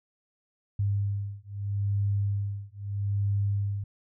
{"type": "beating tone pair", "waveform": "sine", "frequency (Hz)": [100.3, 101.08], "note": ["G2", "G#2"], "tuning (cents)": [40, -46], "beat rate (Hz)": 0.78, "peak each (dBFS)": -29, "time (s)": [0.79, 3.84], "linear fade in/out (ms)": 5, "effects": []}